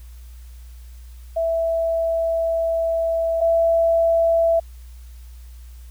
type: tone pair in turn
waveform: sine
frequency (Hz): 660 / 664.6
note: E5 / E5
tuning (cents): +2 / +14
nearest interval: unison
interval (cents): 12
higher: second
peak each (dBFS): -18 / -14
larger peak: second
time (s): 1.36-3.41 / 3.41-4.6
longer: first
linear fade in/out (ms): 10
effects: added 60 Hz sine -37 dBFS peak until 5.9 s + white hiss -55 dBFS RMS until 5.9 s